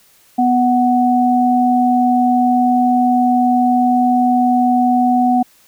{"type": "tone pair together", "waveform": "sine", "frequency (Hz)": [247.6, 742], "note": ["B3", "F#5"], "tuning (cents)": [5, 5], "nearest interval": "octave + perfect fifth", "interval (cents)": 1900, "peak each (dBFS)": -13, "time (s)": [0.38, 5.43], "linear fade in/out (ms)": 10, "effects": ["white hiss -51 dBFS RMS until 5.67 s"]}